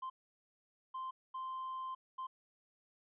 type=tone bursts at uneven times; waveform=triangle; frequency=1043 Hz; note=C6; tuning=6 cents flat; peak=-37 dBFS; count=4; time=0.02-0.1 / 0.94-1.11 / 1.34-1.95 / 2.18-2.27 s; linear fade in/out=10 ms; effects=tanh soft clip ceiling -34 dBFS + resampled to 8000 Hz